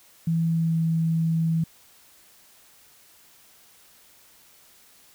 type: tone with pitch glide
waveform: sine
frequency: 164.81 to 163.29 Hz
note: E3 to E3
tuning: 0 to -16 cents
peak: -20 dBFS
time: 0.27-1.64 s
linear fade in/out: 5 ms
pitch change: -16 cents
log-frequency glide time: 0.46-0.78 s
effects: white hiss -55 dBFS RMS until 5.14 s